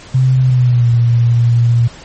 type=tone with pitch glide; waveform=sine; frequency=129.7 to 118.25 Hz; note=C3 to A#2; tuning=-15 to +25 cents; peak=-7 dBFS; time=0.14-1.88 s; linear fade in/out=10 ms; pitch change=-160 cents; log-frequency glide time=0.42-0.9 s; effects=pink hiss -36 dBFS RMS until 2.04 s + MP3 32 kbps